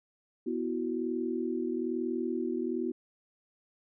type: chord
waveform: sine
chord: B suspended fourth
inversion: none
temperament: just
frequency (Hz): 246.9 / 329.3 / 370.4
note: B3 / E4 / F#4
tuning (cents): 0 / -2 / +2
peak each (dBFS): -34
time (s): 0.46-2.92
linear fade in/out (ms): 10
effects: none